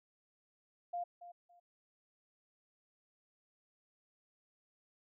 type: tone with echo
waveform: sine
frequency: 700 Hz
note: F5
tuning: 4 cents sharp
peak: -36 dBFS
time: 0.93-1.04 s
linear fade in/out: 10 ms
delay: 280 ms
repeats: 2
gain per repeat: -13 dB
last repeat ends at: 1.6 s
effects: none

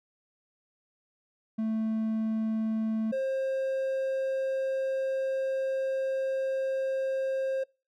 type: tone pair in turn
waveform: triangle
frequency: 220.6 / 532.2 Hz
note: A3 / C5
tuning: +5 / +29 cents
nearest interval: octave + minor third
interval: 1524 cents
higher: second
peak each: -25 dBFS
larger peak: neither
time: 1.58-3.12 / 3.12-7.64 s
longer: second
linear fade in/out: 10 ms
effects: noise-tail reverb RT60 0.3 s tail -25 dB re dry

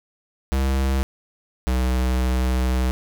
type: tone pair in turn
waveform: square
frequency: 66.7 / 63.37 Hz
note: C2 / B1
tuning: +34 / +45 cents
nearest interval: minor second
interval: 89 cents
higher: first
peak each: -19 dBFS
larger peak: neither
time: 0.52-1.03 / 1.67-2.91 s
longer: second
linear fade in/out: 0 ms
effects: none

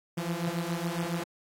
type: beating tone pair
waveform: sawtooth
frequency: 166.8 / 174 Hz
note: E3 / F3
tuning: +21 / -6 cents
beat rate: 7.2 Hz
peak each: -29 dBFS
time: 0.17-1.24 s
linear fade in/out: 10 ms
effects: AAC 48 kbps

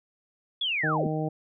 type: linear sweep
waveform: sine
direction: down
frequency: 3473 to 141.2 Hz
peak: -25 dBFS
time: 0.61-1.07 s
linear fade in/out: 5 ms
type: harmonic tone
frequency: 155.56 Hz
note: D#3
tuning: in tune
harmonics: 1 / 2 / 3 / 4 / 5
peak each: -29 / -32 / -34 / -35 / -36 dBFS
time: 0.83-1.29 s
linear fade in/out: 10 ms
effects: none

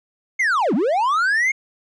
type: linear two-way sweep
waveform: triangle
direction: down then up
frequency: 2186 to 178.9 to 2186 Hz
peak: -14 dBFS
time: 0.39-1.52 s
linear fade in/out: 10 ms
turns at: 0.74 s
effects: resampled to 22050 Hz

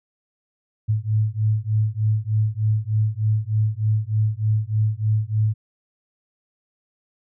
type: beating tone pair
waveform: sine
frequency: 106.4 / 109.7 Hz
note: G#2 / A2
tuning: +42 / -5 cents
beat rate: 3.3 Hz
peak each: -21 dBFS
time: 0.88-5.54 s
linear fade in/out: 20 ms
effects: none

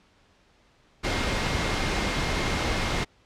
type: tone in noise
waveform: sine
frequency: 2128 Hz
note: C7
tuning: 29 cents sharp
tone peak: -37 dBFS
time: 1.03-3.05 s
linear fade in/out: 20 ms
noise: pink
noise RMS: -26 dBFS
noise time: 1.03-3.05 s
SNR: -14 dB
effects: pink hiss -61 dBFS RMS until 3.25 s + low-pass 5000 Hz 12 dB/octave

